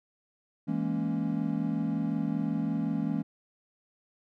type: chord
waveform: triangle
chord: A# half-diminished seventh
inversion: second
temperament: equal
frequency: 164.81 / 207.7 / 233.1 / 277.2 Hz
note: E3 / G#3 / A#3 / C#4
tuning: 0 / 0 / 0 / 0 cents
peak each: -31 dBFS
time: 0.67-3.23 s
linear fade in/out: 20 ms
effects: none